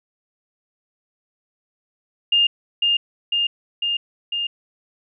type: tone with echo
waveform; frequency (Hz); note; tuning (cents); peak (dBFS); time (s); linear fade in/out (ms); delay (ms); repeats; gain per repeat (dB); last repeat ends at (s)
sine; 2819; F7; +16; -13; 2.32-2.47; 5; 500; 4; -2; 4.47
effects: none